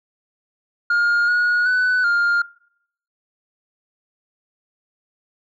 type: tone with pitch steps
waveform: sine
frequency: 1417 / 1448 / 1496 / 1405 Hz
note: F6 / F#6 / F#6 / F6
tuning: +25 / -38 / +19 / +10 cents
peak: -12 dBFS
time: 0.9-2.42 s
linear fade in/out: 5 ms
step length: 380 ms
effects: noise-tail reverb RT60 0.7 s tail -24 dB re dry + tanh soft clip ceiling -14 dBFS